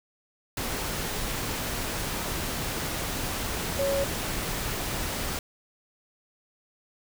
sine tone in noise, 554.4 Hz, C#5, in tune, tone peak -24 dBFS, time 3.79-4.04 s, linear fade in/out 2 ms, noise pink, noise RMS -31 dBFS, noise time 0.57-5.39 s, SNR +4 dB, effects none

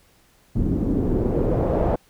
pink noise with low-pass filter sweep, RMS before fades -21 dBFS, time 0.55-1.96 s, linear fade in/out 10 ms, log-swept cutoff 240 to 690 Hz, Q 1.9, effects pink hiss -58 dBFS RMS until 2.09 s

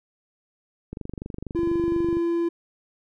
click train, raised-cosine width 3 ms, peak -20 dBFS, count 31, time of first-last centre 0.93-2.17 s, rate 24.2 Hz
triangle tone, 339.5 Hz, F4, 49 cents flat, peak -19 dBFS, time 1.55-2.49 s, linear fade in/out 10 ms
effects none

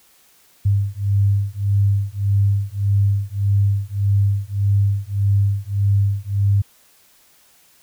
sine beating tone pair, 99.3 / 101 Hz, G2 / G#2, +23 / -48 cents, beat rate 1.7 Hz, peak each -18 dBFS, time 0.65-6.62 s, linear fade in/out 10 ms, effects white hiss -54 dBFS RMS until 7.82 s

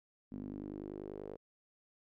sawtooth tone with band-pass filter sweep, 50.2 Hz, G1, 42 cents sharp, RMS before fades -45 dBFS, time 0.31-1.37 s, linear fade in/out 20 ms, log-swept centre 240 to 460 Hz, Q 3.8, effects none

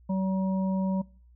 harmonic tone, 190 Hz, F#3, 46 cents sharp, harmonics 1 / 3 / 5, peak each -25 / -36 / -38 dBFS, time 0.09-1.02 s, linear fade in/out 10 ms, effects noise-tail reverb RT60 0.5 s tail -24 dB re dry + added 60 Hz sine -53 dBFS peak until 1.35 s

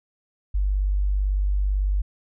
sine tone, 49 Hz, G1, in tune, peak -19 dBFS, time 0.54-2.02 s, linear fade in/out 10 ms, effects none

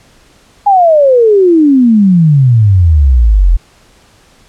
sine exponential sweep, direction down, 830.6 to 40.53 Hz, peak -3 dBFS, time 0.66-3.57 s, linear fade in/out 10 ms, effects pink hiss -45 dBFS RMS until 4.48 s + low-pass 9000 Hz 12 dB/octave

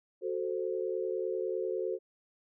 sine chord, F# diminished, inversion none, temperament equal, 370 / 440 / 523.3 Hz, F#4 / A4 / C5, 0 / 0 / 0 cents, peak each -34 / -35 / -37 dBFS, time 0.21-1.99 s, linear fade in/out 50 ms, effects none

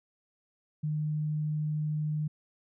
sine tone, 152.2 Hz, D#3, 38 cents flat, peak -28 dBFS, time 0.83-2.28 s, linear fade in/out 10 ms, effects none

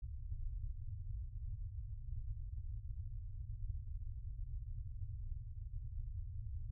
pink low-pass noise, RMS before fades -44 dBFS, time 0.02-6.71 s, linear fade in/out 10 ms, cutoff 120 Hz, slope 96 dB/octave, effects none

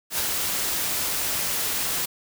white noise with ADSR envelope, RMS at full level -24 dBFS, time 0.1-2.06 s, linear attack 81 ms, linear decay 36 ms, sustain -2 dB, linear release 11 ms, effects none

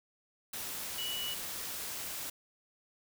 sine tone in noise, 2941 Hz, F#7, 11 cents flat, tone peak -36 dBFS, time 0.98-1.34 s, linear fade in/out 5 ms, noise white, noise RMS -40 dBFS, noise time 0.53-2.3 s, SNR +1 dB, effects none

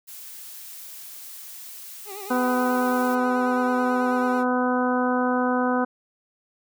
blue noise, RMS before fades -40 dBFS, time 0.07-3.16 s, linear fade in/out 20 ms
25% pulse tone with vibrato, 400.7 Hz, G4, 38 cents sharp, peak -32 dBFS, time 2.05-4.45 s, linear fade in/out 50 ms, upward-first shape triangle, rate 9.2 Hz, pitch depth 110 cents each way
harmonic tone, 250.4 Hz, B3, 24 cents sharp, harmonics 1 / 2 / 3 / 4 / 5 / 6, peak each -23 / -26 / -28 / -29 / -30 / -31 dBFS, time 2.3-5.85 s, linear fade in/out 10 ms
effects none

